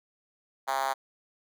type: tone with high-pass filter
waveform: 5% pulse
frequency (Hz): 134.7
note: C#3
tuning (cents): -49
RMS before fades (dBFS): -29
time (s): 0.67-0.94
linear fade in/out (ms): 20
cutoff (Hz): 800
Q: 3.4
effects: none